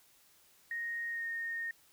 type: tone with pitch glide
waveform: sine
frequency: 1864.7 to 1844.3 Hz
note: A#6 to A#6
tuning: 0 to -19 cents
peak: -35 dBFS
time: 0.71-1.71 s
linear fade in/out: 2 ms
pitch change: -19 cents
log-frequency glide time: 1.1-1.26 s
effects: white hiss -65 dBFS RMS until 1.92 s